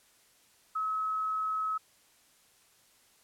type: tone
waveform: sine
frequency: 1285 Hz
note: E6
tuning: 45 cents flat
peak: -29 dBFS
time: 0.75-1.78 s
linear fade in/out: 10 ms
effects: white hiss -64 dBFS RMS until 3.23 s + low-pass 12000 Hz 12 dB/octave